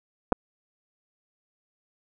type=clicks; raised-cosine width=1 ms; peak=-8 dBFS; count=2; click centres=0.322 / 0.326 s; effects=none